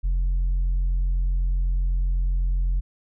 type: tone with tanh clipping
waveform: sine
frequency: 44 Hz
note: F1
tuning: 14 cents sharp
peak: -20 dBFS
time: 0.03-2.81 s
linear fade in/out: 20 ms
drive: 2 dB
effects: none